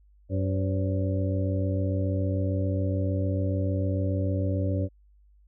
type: harmonic tone with a mistuned harmonic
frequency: 95.1 Hz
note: F#2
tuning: 48 cents sharp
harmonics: 1 / 2 / 3 / 4 / 5 / 6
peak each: -25 / -35 / -32 / -40 / -37 / -35 dBFS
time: 0.29-4.89 s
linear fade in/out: 50 ms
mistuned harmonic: 5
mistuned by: +100 cents
effects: added 50 Hz sine -55 dBFS peak until 5.47 s